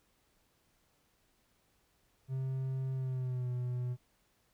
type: tone with pitch glide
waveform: triangle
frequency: 132.1 to 123.97 Hz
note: C3 to B2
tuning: +17 to +7 cents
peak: -31 dBFS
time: 2.28-3.97 s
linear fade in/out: 50 ms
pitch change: -110 cents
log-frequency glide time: 2.94-3.5 s
effects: pink hiss -73 dBFS RMS until 4.53 s